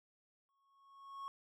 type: tone with exponential growth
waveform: triangle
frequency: 1100 Hz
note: C#6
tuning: 14 cents flat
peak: -39 dBFS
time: 0.49-1.28 s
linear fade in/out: 0 ms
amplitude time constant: 170 ms
effects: none

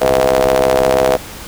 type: ring-modulated tone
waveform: sawtooth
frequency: 66.1 Hz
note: C2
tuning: 18 cents sharp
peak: -3 dBFS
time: 0.01-1.17 s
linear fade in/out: 10 ms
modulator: 569 Hz
effects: pink hiss -31 dBFS RMS until 1.47 s

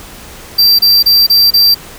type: tone bursts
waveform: square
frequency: 4700 Hz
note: D8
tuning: 1 cent sharp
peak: -5 dBFS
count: 5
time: 0.58-1.746 s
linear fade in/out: 10 ms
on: 210 ms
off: 29 ms
effects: pink hiss -32 dBFS RMS until 1.98 s

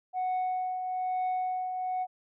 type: tone with tremolo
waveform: sine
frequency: 739 Hz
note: F#5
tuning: 2 cents flat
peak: -24 dBFS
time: 0.13-2.07 s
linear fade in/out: 50 ms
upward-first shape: triangle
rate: 1.1 Hz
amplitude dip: 55%
effects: tanh soft clip ceiling -26 dBFS

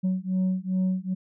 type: beating tone pair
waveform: sine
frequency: 185 / 187.5 Hz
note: F#3 / F#3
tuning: 0 / +23 cents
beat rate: 2.5 Hz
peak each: -24 dBFS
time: 0.03-1.15 s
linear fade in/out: 20 ms
effects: tanh soft clip ceiling -20 dBFS

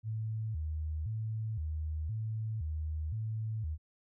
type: tone with vibrato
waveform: sine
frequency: 92.5 Hz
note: F#2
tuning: in tune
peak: -33 dBFS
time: 0.03-3.78 s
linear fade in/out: 50 ms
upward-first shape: square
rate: 0.97 Hz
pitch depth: 300 cents each way
effects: none

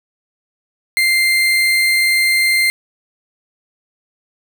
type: tone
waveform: 35% pulse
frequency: 2093 Hz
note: C7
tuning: in tune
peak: -10 dBFS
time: 0.97-2.7 s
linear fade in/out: 0 ms
effects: none

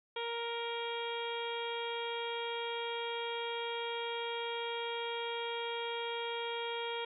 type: harmonic tone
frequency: 467.6 Hz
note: A#4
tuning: 5 cents sharp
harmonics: 1 / 2 / 3 / 4 / 5 / 6 / 7 / 8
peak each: -39 / -41 / -47 / -50 / -45 / -51 / -43 / -53 dBFS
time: 0.16-7.05 s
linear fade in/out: 5 ms
effects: none

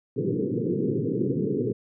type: band-pass noise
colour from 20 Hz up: white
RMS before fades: -26 dBFS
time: 0.16-1.73 s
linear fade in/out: 10 ms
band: 110 to 470 Hz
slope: 96 dB/octave
effects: none

